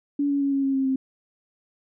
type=tone with pitch steps; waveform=sine; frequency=285.5 / 281.9 / 278.3 / 274.8 / 271.4 / 267.9 / 264.5 Hz; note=D4 / C#4 / C#4 / C#4 / C#4 / C4 / C4; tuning=-49 / +29 / +7 / -15 / -36 / +41 / +19 cents; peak=-20 dBFS; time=0.19-0.96 s; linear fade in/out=5 ms; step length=110 ms; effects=none